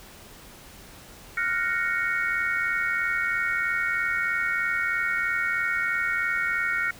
sine chord, Gb major seventh, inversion third, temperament equal, 1396.9 / 1480 / 1864.7 / 2217 Hz, F6 / Gb6 / Bb6 / Db7, 0 / 0 / 0 / 0 cents, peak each -28 / -31 / -28 / -29 dBFS, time 1.37-6.91 s, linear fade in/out 5 ms, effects pink hiss -47 dBFS RMS until 6.99 s

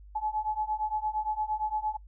sine beating tone pair, 852 / 860.7 Hz, G#5 / A5, +44 / -38 cents, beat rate 8.7 Hz, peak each -32 / -31 dBFS, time 0.15-1.97 s, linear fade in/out 10 ms, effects noise-tail reverb RT60 0.1 s tail -22 dB re dry + added 50 Hz sine -47 dBFS peak until 2.07 s

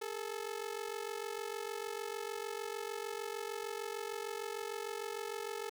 sawtooth ring-modulated tone, 433.6 Hz, A4, 25 cents flat, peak -32 dBFS, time 0.01-5.7 s, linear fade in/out 10 ms, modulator 23.3 Hz, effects 10-bit

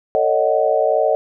sine chord, D# half-diminished seventh, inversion second, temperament just, 448 / 560 / 622.3 / 746.7 Hz, A4 / C#5 / D#5 / F#5, +31 / +18 / 0 / +16 cents, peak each -20 / -19 / -17 / -21 dBFS, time 0.15-1.15 s, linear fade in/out 0 ms, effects none

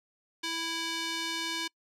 square tone with band-pass filter, 329.6 Hz, E4, in tune, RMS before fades -34 dBFS, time 0.43-1.68 s, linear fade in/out 10 ms, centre 3800 Hz, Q 1.1, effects noise-tail reverb RT60 0.1 s tail -26 dB re dry

